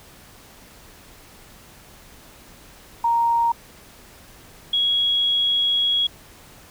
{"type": "tone pair in turn", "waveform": "sine", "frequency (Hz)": [932.3, 3322], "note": ["A#5", "G#7"], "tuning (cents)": [0, 0], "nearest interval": "octave + minor seventh", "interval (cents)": 2200, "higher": "second", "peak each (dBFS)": [-16, -17], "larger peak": "first", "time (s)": [[3.04, 3.52], [4.73, 6.07]], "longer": "second", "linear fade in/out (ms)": 5, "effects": ["pink hiss -47 dBFS RMS until 6.7 s"]}